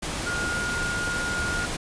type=tone in noise; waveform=sine; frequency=1424 Hz; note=F6; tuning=33 cents sharp; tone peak=-27 dBFS; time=0.26-1.66 s; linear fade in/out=10 ms; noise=pink; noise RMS=-30 dBFS; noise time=0.02-1.77 s; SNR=0 dB; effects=resampled to 22050 Hz